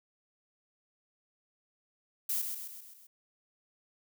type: noise with echo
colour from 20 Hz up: violet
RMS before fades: -32 dBFS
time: 2.29-2.42 s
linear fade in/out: 5 ms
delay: 130 ms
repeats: 5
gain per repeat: -5 dB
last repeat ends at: 3.07 s
effects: none